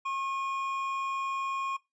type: tone pair together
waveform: triangle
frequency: 1083 / 2451 Hz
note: C#6 / D#7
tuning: -41 / -27 cents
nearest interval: octave + major second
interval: 1414 cents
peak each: -29 / -37 dBFS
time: 0.05-1.77 s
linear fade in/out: 10 ms
effects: noise-tail reverb RT60 0.2 s tail -19 dB re dry + resampled to 22050 Hz